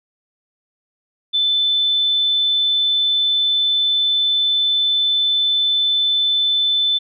sine tone, 3520 Hz, A7, in tune, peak -14 dBFS, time 1.33-6.99 s, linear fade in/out 20 ms, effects none

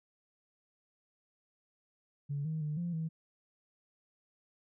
sine tone with pitch steps, 142.8 / 157.9 / 150.5 / 172.7 / 161 Hz, D3 / D#3 / D3 / F3 / E3, -48 / +26 / +43 / -19 / -41 cents, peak -32 dBFS, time 2.29-3.09 s, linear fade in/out 20 ms, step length 160 ms, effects tanh soft clip ceiling -28 dBFS

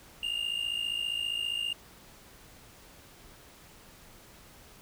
triangle tone pair together, 2794 / 2849 Hz, F7 / F7, 0 / +34 cents, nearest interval unison, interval 34 cents, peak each -31 / -32 dBFS, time 0.23-1.73 s, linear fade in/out 2 ms, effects pink hiss -54 dBFS RMS until 4.81 s

